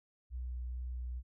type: tone with vibrato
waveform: sine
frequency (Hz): 61.74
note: B1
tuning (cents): 0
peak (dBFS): -37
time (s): 0.3-1.23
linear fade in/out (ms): 50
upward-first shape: sine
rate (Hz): 2.3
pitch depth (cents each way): 11
effects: none